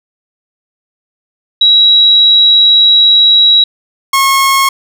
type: tone pair in turn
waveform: sine / sawtooth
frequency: 3874 / 1087.1 Hz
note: B7 / C#6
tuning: -34 / -34 cents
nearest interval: octave + minor seventh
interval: 2200 cents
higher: first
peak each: -3 dBFS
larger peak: neither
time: 1.61-3.64 / 4.13-4.69 s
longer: first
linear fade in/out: 5 ms
effects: none